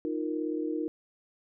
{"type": "chord", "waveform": "sine", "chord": "Eb suspended second", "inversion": "none", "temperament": "equal", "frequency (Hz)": [311.1, 349.2, 466.2], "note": ["Eb4", "F4", "Bb4"], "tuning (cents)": [0, 0, 0], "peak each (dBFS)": [-31, -35, -36], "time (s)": [0.05, 0.88], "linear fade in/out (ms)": 0, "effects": []}